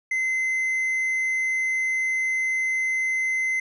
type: tone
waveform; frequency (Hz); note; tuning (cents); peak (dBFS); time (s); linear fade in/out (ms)
triangle; 2058; C7; -29; -20; 0.11-3.6; 5
effects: resampled to 24000 Hz